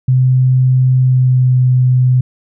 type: tone with pitch glide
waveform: sine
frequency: 128.6 to 126.98 Hz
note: C3 to B2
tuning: -30 to +49 cents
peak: -7 dBFS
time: 0.08-2.21 s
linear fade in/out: 5 ms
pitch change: -21 cents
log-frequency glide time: 1-1.59 s
effects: none